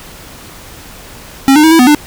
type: tone with pitch steps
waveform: square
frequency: 270.9 / 303.1 / 319.6 / 327.8 / 249.3 / 297.4 Hz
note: C#4 / D#4 / D#4 / E4 / B3 / D4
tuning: -40 / -45 / +47 / -10 / +16 / +22 cents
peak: -4 dBFS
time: 1.48-1.948 s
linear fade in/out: 0 ms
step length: 78 ms
effects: pink hiss -33 dBFS RMS until 2.06 s